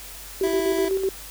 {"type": "tone with tremolo", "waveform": "sine", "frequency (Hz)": 384.4, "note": "G4", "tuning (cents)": -34, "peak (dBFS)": -19, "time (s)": [0.41, 1.09], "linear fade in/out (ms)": 2, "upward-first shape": "square", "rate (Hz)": 8, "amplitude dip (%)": 50}
{"type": "tone", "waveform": "25% pulse", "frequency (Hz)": 329.9, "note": "E4", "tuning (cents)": 1, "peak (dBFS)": -21, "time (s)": [0.43, 0.89], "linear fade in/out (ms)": 10}
{"effects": ["added 48 Hz sine -44 dBFS peak until 1.3 s", "white hiss -40 dBFS RMS until 1.3 s"]}